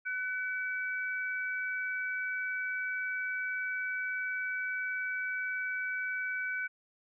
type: tone pair together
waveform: sine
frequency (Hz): 1503.6 / 2285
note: F#6 / D7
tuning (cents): +27 / -48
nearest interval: perfect fifth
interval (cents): 725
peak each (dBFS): -33 / -38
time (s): 0.05-6.68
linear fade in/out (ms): 20
effects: none